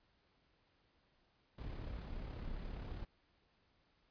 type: noise with amplitude modulation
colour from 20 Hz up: brown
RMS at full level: -43 dBFS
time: 1.58-3.05 s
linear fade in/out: 5 ms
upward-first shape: sine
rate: 34.7 Hz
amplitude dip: 40%
effects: pink hiss -75 dBFS RMS until 4.1 s + resampled to 11025 Hz

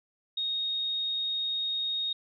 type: tone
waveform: sine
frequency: 3729 Hz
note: A#7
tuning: in tune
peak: -28 dBFS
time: 0.37-2.13 s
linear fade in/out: 5 ms
effects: none

